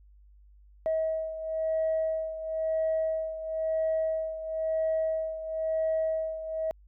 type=beating tone pair; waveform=sine; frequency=639 / 639.99 Hz; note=D#5 / D#5; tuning=+46 / +49 cents; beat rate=0.99 Hz; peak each=-27 / -32 dBFS; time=0.86-6.71 s; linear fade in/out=0 ms; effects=tanh soft clip ceiling -21 dBFS + added 50 Hz sine -53 dBFS peak until 6.87 s